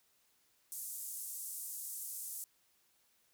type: band-pass noise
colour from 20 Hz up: pink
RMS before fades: -44 dBFS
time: 0.72-2.44 s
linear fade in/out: 0 ms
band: 8100 to 15000 Hz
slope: 24 dB/octave
effects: white hiss -73 dBFS RMS until 3.33 s